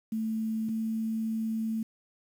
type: tone pair in turn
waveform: sine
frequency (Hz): 221 / 222.3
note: A3 / A3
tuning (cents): +8 / +18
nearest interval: unison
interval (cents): 10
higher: second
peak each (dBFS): -28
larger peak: neither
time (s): 0.12-0.69 / 0.69-1.83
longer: second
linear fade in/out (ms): 5
effects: 9-bit